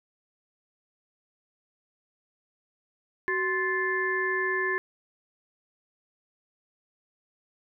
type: harmonic tone with a mistuned harmonic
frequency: 349.2 Hz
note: F4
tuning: in tune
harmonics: 1 / 3 / 5 / 6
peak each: -30 / -33 / -27 / -38 dBFS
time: 3.28-4.78 s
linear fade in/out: 0 ms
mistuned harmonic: 1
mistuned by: +130 cents
effects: none